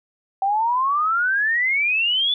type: exponential sweep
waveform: sine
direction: up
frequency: 765 to 3503 Hz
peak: -17 dBFS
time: 0.42-2.34 s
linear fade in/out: 2 ms
effects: none